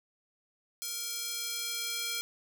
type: tone with high-pass filter sweep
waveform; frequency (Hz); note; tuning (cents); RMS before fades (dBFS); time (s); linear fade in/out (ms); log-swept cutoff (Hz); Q
square; 466.2; A#4; 0; -36; 0.82-2.21; 0; 5200 to 2900; 0.93
effects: none